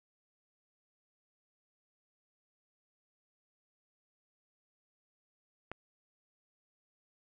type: click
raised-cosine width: 0.5 ms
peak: -25 dBFS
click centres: 5.716 s
effects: none